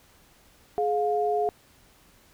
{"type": "tone pair together", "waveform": "sine", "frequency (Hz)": [420.5, 707.7], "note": ["G#4", "F5"], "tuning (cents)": [22, 23], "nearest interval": "major sixth", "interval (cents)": 901, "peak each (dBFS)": -25, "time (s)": [0.78, 1.49], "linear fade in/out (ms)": 0, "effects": ["pink hiss -58 dBFS RMS until 2.33 s"]}